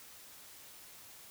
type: silence
effects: white hiss -54 dBFS RMS until 1.3 s